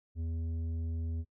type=tone with tanh clipping; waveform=sine; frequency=82.1 Hz; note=E2; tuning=6 cents flat; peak=-34 dBFS; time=0.15-1.25 s; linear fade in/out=50 ms; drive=8 dB; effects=noise-tail reverb RT60 0.1 s tail -25 dB re dry